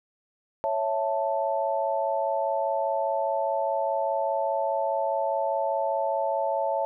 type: chord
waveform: sine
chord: A major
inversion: first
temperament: equal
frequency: 554.4 / 659.3 / 880 Hz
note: C#5 / E5 / A5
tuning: 0 / 0 / 0 cents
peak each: -28 dBFS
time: 0.64-6.85 s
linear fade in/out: 0 ms
effects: none